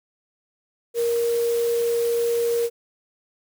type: tone in noise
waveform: sine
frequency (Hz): 469.2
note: A#4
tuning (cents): +11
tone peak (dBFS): -19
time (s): 0.94-2.7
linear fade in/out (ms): 50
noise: white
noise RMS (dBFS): -36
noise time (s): 0.94-2.7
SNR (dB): +14
effects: none